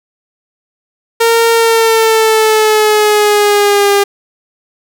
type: tone with pitch glide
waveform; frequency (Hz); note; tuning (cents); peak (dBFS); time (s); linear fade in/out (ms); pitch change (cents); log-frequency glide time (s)
sawtooth; 460 to 402.8; A#4 to G4; -23 to +47; -3; 1.2-4.04; 10; -230; 1.52-3.91
effects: none